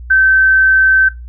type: tone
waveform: sine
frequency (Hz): 1544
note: G6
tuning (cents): -27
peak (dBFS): -6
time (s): 0.1-1.09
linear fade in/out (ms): 10
effects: noise-tail reverb RT60 0.2 s tail -18 dB re dry + added 60 Hz sine -27 dBFS peak until 1.28 s